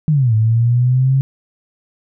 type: linear two-way sweep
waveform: sine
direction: down then up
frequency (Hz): 160.2 to 108.1 to 136.1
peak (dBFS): -10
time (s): 0.08-1.21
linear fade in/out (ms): 0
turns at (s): 0.34
effects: none